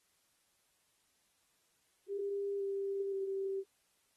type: tone with pitch steps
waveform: sine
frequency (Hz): 400 / 394.3 / 388.6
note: G4 / G4 / G4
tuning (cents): +35 / +10 / -15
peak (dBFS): -34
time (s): 2.08-3.64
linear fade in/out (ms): 50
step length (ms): 520
effects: white hiss -75 dBFS RMS until 4.16 s + AAC 32 kbps